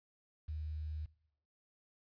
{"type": "tone with quantisation", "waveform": "sine", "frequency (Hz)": 77.1, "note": "D#2", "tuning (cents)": -15, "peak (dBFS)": -38, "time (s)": [0.48, 1.06], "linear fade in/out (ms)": 10, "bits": 11, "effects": ["noise-tail reverb RT60 0.7 s tail -21 dB re dry", "resampled to 11025 Hz"]}